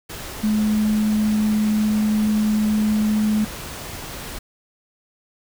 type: tone in noise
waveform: sine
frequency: 213.4 Hz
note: G#3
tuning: 47 cents sharp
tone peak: -16 dBFS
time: 0.43-3.45 s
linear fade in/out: 10 ms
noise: pink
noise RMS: -33 dBFS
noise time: 0.09-4.39 s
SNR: +14 dB
effects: none